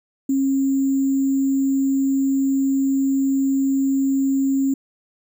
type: tone with sample-and-hold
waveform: sine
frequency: 271.2 Hz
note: C#4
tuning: 38 cents flat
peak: -16 dBFS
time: 0.29-4.74 s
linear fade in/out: 5 ms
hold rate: 7350 Hz
effects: none